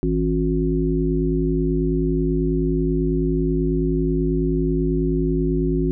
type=harmonic tone with a mistuned harmonic; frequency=54.2 Hz; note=A1; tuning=25 cents flat; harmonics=1 / 3 / 5 / 7; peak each=-23 / -23 / -23 / -23 dBFS; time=0.03-5.91 s; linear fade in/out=0 ms; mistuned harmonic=7; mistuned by=-86 cents; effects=none